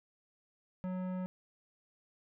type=tone with tanh clipping; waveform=sine; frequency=184.2 Hz; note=F#3; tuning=7 cents flat; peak=-37 dBFS; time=0.84-1.26 s; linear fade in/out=0 ms; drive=15 dB; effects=none